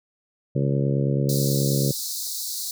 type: harmonic tone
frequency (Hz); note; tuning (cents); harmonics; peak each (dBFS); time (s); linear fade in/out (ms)
69.3; C#2; 0; 2 / 3 / 4 / 5 / 6 / 7 / 8; -21 / -28 / -31 / -31 / -32 / -32 / -33; 0.55-1.92; 10
type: high-pass noise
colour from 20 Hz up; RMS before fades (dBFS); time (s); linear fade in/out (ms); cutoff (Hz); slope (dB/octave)
pink; -30; 1.29-2.71; 2; 3900; 96
effects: none